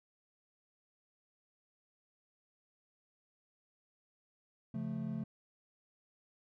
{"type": "chord", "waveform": "triangle", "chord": "Db augmented", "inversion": "none", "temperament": "equal", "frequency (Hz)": [138.59, 174.61, 220], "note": ["Db3", "F3", "A3"], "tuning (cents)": [0, 0, 0], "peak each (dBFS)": [-40, -40, -37], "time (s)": [4.74, 5.24], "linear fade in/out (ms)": 5, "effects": []}